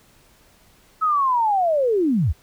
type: linear sweep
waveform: sine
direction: down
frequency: 1300 to 55.2 Hz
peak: -16 dBFS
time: 1.01-2.33 s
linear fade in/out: 20 ms
effects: pink hiss -55 dBFS RMS until 2.42 s